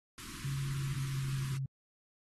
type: band-stop noise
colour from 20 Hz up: pink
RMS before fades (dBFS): -46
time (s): 0.18-1.57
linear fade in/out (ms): 0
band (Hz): 370 to 1000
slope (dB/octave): 96
type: tone with pitch glide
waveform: sine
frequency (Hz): 137.7 to 134.55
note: C#3 to C3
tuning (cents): -11 to +49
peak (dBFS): -33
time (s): 0.44-1.66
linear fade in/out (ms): 5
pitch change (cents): -40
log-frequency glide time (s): 0.61-1.26
effects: AAC 32 kbps